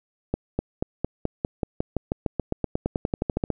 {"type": "accelerating click train", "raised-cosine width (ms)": 2, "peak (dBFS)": -10, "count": 24, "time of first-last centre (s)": [0.34, 3.503], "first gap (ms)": 250, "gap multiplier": 0.94, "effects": []}